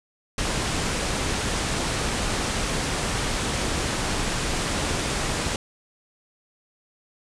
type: low-pass noise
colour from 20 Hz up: pink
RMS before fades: -26 dBFS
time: 0.38-5.56 s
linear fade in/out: 2 ms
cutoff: 9700 Hz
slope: 48 dB/octave
effects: none